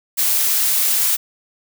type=noise; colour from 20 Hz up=blue; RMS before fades=-17 dBFS; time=0.17-1.17 s; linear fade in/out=20 ms; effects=none